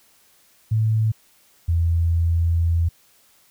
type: tone pair in turn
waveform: sine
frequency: 110 / 83.85 Hz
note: A2 / E2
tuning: 0 / +30 cents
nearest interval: perfect fourth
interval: 470 cents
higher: first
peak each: -16 dBFS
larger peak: neither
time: 0.71-1.12 / 1.68-2.89 s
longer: second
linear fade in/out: 10 ms
effects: white hiss -57 dBFS RMS until 3.5 s